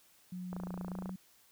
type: tone with pitch glide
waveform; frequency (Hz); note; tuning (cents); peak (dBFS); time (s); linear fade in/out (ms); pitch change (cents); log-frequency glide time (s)
sine; 181.3 to 186.61; F#3 to F#3; -35 to +15; -39; 0.32-1.16; 5; +50; 0.9-0.99
type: click train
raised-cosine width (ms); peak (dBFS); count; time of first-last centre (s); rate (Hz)
1; -29; 17; 0.53-1.093; 28.4
effects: white hiss -65 dBFS RMS until 1.51 s